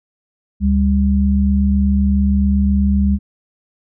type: tone pair together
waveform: sine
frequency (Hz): 72.1 / 199.5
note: D2 / G3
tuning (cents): -31 / +31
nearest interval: octave + tritone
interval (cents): 1762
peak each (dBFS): -14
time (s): 0.6-3.19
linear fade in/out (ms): 50
effects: none